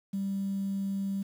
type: tone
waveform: sine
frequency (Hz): 196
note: G3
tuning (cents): 0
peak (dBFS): -28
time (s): 0.13-1.23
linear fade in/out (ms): 10
effects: tanh soft clip ceiling -25 dBFS + 9-bit